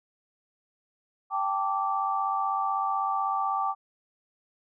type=chord; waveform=sine; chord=G suspended second; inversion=none; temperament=equal with one note detuned; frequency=784 / 880 / 1165.9 Hz; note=G5 / A5 / D6; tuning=0 / 0 / -13 cents; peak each=-29 / -32 / -28 dBFS; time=1.3-3.75 s; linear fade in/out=50 ms; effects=none